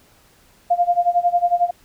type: tone with tremolo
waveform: sine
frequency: 701 Hz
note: F5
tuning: 6 cents sharp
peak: -11 dBFS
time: 0.7-1.71 s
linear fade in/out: 10 ms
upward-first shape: sine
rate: 11 Hz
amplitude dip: 90%
effects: pink hiss -54 dBFS RMS until 1.84 s